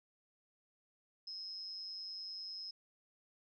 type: tone with amplitude modulation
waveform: sine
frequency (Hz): 5150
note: E8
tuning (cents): -41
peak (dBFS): -40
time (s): 1.27-2.71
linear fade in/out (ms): 5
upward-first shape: sine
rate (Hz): 190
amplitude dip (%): 65
effects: none